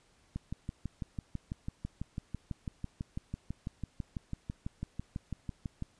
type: click train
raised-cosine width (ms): 5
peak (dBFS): -24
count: 34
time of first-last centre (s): 0.36-5.824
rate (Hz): 6.04
effects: pink hiss -67 dBFS RMS until 5.99 s + resampled to 22050 Hz